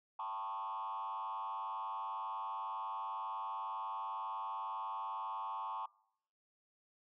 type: tone with frequency modulation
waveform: sine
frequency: 987 Hz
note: B5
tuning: 1 cent flat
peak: -37 dBFS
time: 0.19-5.86 s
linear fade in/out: 5 ms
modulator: 102 Hz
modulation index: 1.7
effects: noise-tail reverb RT60 0.7 s tail -24 dB re dry + tanh soft clip ceiling -36 dBFS